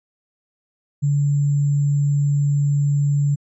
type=tone with sample-and-hold; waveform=sine; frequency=143.5 Hz; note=D3; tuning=40 cents flat; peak=-15 dBFS; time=1.02-3.36 s; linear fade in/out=20 ms; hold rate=7350 Hz; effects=resampled to 22050 Hz